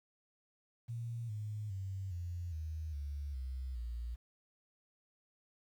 sine tone with pitch steps, 116.9 / 105.97 / 96.06 / 87.07 / 78.93 / 71.55 / 64.85 / 58.79 Hz, A#2 / G#2 / G2 / F2 / D#2 / D2 / C2 / A#1, +5 / +35 / -35 / -5 / +25 / -45 / -15 / +15 cents, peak -38 dBFS, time 0.88-4.16 s, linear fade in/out 20 ms, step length 410 ms, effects 11-bit

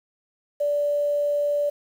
sine tone with quantisation, 582 Hz, D5, 16 cents flat, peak -20 dBFS, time 0.6-1.7 s, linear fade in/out 10 ms, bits 8, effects none

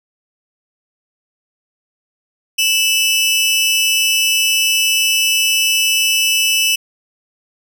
sawtooth tone pair together, 2637 / 2960 Hz, E7 / F#7, 0 / 0 cents, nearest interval major second, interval 200 cents, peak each -12 dBFS, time 2.58-6.76 s, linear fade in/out 10 ms, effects none

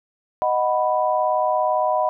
sine chord, B major, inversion first, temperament equal, 622.3 / 740 / 987.8 Hz, D#5 / F#5 / B5, 0 / 0 / 0 cents, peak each -21 / -22 / -22 dBFS, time 0.42-2.09 s, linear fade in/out 0 ms, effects none

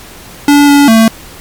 square tone with pitch steps, 288 / 285.2 / 224.1 Hz, D4 / C#4 / A3, -34 / +49 / +32 cents, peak -3 dBFS, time 0.48-1.08 s, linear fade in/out 2 ms, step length 200 ms, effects pink hiss -32 dBFS RMS until 1.4 s + MP3 96 kbps

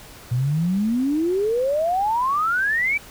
sine exponential sweep, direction up, 117.5 to 2349 Hz, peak -18 dBFS, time 0.31-2.98 s, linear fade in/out 10 ms, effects pink hiss -43 dBFS RMS until 3.1 s

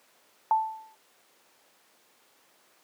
sine tone with exponential decay, 880 Hz, A5, in tune, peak -17 dBFS, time 0.51-0.95 s, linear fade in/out 1 ms, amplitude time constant 95 ms, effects pink hiss -62 dBFS RMS until 2.83 s + high-pass 400 Hz 12 dB/octave

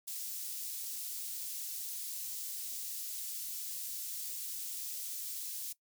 white high-pass noise, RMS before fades -41 dBFS, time 0.07-5.73 s, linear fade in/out 10 ms, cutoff 5100 Hz, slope 12 dB/octave, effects noise-tail reverb RT60 0.1 s tail -19 dB re dry

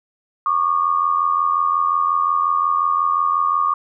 sine tone pair together, 1114.4 / 1200 Hz, C#6 / D6, +9 / +37 cents, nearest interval minor second, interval 128 cents, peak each -18 dBFS, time 0.46-3.74 s, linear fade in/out 2 ms, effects none

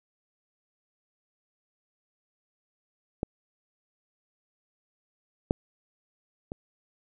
clicks, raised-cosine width 2 ms, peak -14 / -9 / -22 dBFS, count 3, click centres 3.231 / 5.509 / 6.519 s, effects none

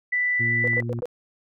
sine tone, 1980 Hz, B6, 4 cents sharp, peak -20 dBFS, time 0.12-0.81 s, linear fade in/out 10 ms
harmonic tone, 117.5 Hz, A#2, 14 cents sharp, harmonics 1 / 2 / 3, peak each -27 / -33 / -37 dBFS, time 0.39-1.01 s, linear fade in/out 20 ms
sine tone bursts, 491.2 Hz, B4, 9 cents flat, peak -26 dBFS, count 4, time 0.64-1.056 s, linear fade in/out 0 ms, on 35 ms, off 92 ms
clicks, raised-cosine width 1 ms, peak -26 dBFS, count 7, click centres 0.651 / 0.734 / 0.78 / 0.824 / 0.934 / 0.989 / 1.027 s
effects none

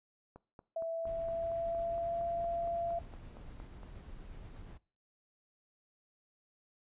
click train, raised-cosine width 1 ms, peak -37 dBFS, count 16, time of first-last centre 0.36-3.832 s, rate 4.32 Hz
sine tone with pitch glide, 659.3 to 681.8 Hz, E5 to F5, 0 to -42 cents, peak -33 dBFS, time 0.76-2.99 s, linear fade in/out 5 ms, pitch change +58 cents, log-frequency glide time 0.9-2.26 s
brown noise with tremolo, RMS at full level -48 dBFS, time 1.06-4.78 s, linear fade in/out 10 ms, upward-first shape sine, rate 8.3 Hz, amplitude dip 25%
effects noise-tail reverb RT60 0.4 s tail -21 dB re dry + resampled to 8000 Hz

